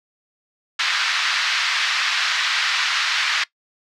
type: band-pass noise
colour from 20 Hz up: pink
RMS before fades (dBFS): -21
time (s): 0.79-3.44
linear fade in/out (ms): 5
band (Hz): 1300 to 4900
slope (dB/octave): 24
effects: noise-tail reverb RT60 0.1 s tail -20 dB re dry